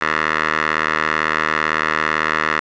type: tone with band-pass filter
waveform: 10% pulse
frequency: 77.9 Hz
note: D#2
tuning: 3 cents sharp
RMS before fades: -19 dBFS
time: 0.01-2.6 s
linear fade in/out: 10 ms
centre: 1600 Hz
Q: 3.2
effects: resampled to 16000 Hz + 7-bit